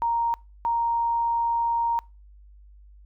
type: tone pair in turn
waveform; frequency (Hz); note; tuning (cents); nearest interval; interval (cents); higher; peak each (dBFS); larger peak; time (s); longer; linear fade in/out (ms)
sine; 932.3 / 932.3; A#5 / A#5; 0 / 0; unison; 0; neither; -21; neither; 0.02-0.34 / 0.65-1.99; second; 0
effects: noise-tail reverb RT60 0.3 s tail -26 dB re dry + added 50 Hz sine -47 dBFS peak until 3.05 s